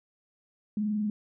sine tone with frequency modulation, 210.5 Hz, G#3, 24 cents sharp, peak -26 dBFS, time 0.77-1.1 s, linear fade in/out 2 ms, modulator 21.2 Hz, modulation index 0.31, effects none

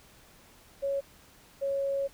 sine tone pair in turn, 554.4 / 552.3 Hz, C#5 / C#5, 0 / -6 cents, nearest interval unison, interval 6 cents, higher first, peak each -27 dBFS, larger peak neither, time 0.82-1.01 / 1.61-2.08 s, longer second, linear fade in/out 20 ms, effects pink hiss -57 dBFS RMS until 2.13 s

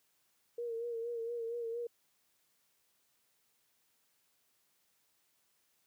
sine tone with vibrato, 466.2 Hz, A#4, in tune, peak -36 dBFS, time 0.58-1.87 s, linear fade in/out 5 ms, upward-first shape sine, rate 4.3 Hz, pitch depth 45 cents each way, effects white hiss -75 dBFS RMS until 5.86 s + high-pass 80 Hz 12 dB/octave

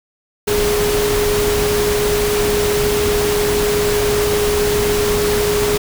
sine tone in noise, 415.3 Hz, G#4, in tune, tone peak -15 dBFS, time 0.47-5.78 s, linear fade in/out 10 ms, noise pink, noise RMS -20 dBFS, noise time 0.47-5.78 s, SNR +2 dB, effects none

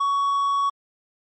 triangle tone, 1120 Hz, C#6, 18 cents sharp, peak -17 dBFS, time 0-0.7 s, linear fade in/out 10 ms, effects MP3 32 kbps

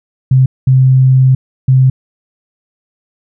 sine tone bursts at uneven times, 130.7 Hz, C3, 1 cent flat, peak -4 dBFS, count 3, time 0.31-0.46 / 0.67-1.35 / 1.68-1.9 s, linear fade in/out 5 ms, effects none

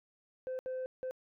sine tone bursts at uneven times, 515 Hz, C5, 28 cents flat, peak -33 dBFS, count 3, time 0.47-0.59 / 0.66-0.86 / 1.03-1.11 s, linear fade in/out 0 ms, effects tanh soft clip ceiling -34 dBFS

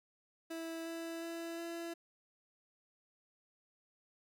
30% pulse tone with pitch steps, 328.2 / 331.1 / 333.9 / 336.8 Hz, E4 / E4 / E4 / E4, -8 / +8 / +22 / +37 cents, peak -38 dBFS, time 0.5-1.94 s, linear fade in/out 10 ms, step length 360 ms, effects none

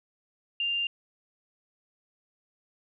sine tone, 2794 Hz, F7, in tune, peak -26 dBFS, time 0.6-0.87 s, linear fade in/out 2 ms, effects none

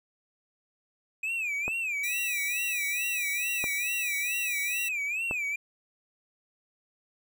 triangle tone with vibrato, 2489 Hz, D#7, in tune, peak -27 dBFS, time 1.23-5.56 s, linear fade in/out 5 ms, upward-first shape sine, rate 2.3 Hz, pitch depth 170 cents each way
clicks, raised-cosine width 1 ms, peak -20 dBFS, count 3, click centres 1.68 / 3.641 / 5.311 s
5% pulse tone, 1946 Hz, B6, 26 cents flat, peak -23 dBFS, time 2.03-4.89 s, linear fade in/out 10 ms
effects none

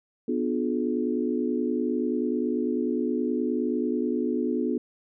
sine chord, B diminished seventh, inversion none, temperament just, 246.9 / 296.3 / 355.6 / 426.7 Hz, B3 / D4 / F4 / Ab4, 0 / +15 / +31 / +47 cents, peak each -27 / -30 / -30 / -31 dBFS, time 0.28-4.78 s, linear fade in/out 5 ms, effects none

